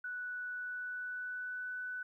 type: tone with pitch glide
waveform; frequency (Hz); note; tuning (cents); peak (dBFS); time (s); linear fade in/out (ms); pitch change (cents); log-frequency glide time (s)
sine; 1480 to 1494.6; F#6 to F#6; 0 to +17; -38; 0.04-2.03; 5; +17; 0.5-1.71
effects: 13-bit